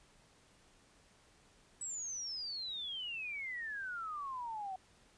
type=exponential sweep; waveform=sine; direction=down; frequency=7940 to 740 Hz; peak=-39 dBFS; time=1.81-4.76 s; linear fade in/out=5 ms; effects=pink hiss -66 dBFS RMS until 5.17 s + resampled to 22050 Hz